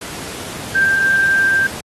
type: tone in noise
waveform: sine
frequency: 1578 Hz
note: G6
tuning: 11 cents sharp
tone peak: -11 dBFS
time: 0.75-1.67 s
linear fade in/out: 5 ms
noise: pink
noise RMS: -29 dBFS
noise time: 0.01-1.81 s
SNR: +15 dB
effects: high-pass 100 Hz 12 dB/octave + AAC 32 kbps